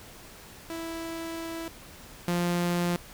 sawtooth tone pair in turn, 329.6 / 174.6 Hz, E4 / F3, 0 / 0 cents, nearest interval major seventh, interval 1100 cents, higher first, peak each -30 / -21 dBFS, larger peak second, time 0.7-1.68 / 2.28-2.96 s, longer first, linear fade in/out 0 ms, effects pink hiss -48 dBFS RMS until 3.13 s

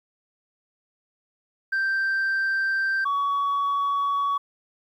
sine tone pair in turn, 1568 / 1126.5 Hz, G6 / C#6, 0 / +28 cents, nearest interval tritone, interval 572 cents, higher first, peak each -19 dBFS, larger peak neither, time 1.72-3.05 / 3.05-4.38 s, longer neither, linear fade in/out 10 ms, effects tanh soft clip ceiling -20 dBFS + 10-bit

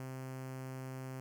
sawtooth tone with notch filter, 130.81 Hz, C3, in tune, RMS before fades -44 dBFS, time 0-1.2 s, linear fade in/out 0 ms, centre 3700 Hz, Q 1.3, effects none

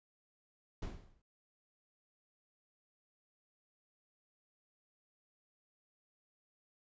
brown noise with exponential decay, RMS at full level -36 dBFS, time 0.82-1.22 s, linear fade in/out 5 ms, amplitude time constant 85 ms, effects resampled to 16000 Hz

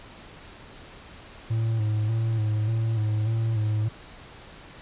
triangle tone with vibrato, 110 Hz, A2, in tune, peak -20 dBFS, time 1.5-3.89 s, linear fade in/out 10 ms, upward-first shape square, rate 1.7 Hz, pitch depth 43 cents each way, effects pink hiss -46 dBFS RMS until 4.81 s + resampled to 8000 Hz

